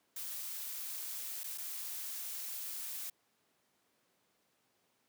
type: noise with dropouts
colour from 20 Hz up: blue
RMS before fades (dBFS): -42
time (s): 0.16-3.1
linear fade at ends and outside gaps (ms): 5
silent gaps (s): 1.435-1.44 / 1.577-1.581
effects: pink hiss -75 dBFS RMS until 5.08 s + high-pass 200 Hz 12 dB/octave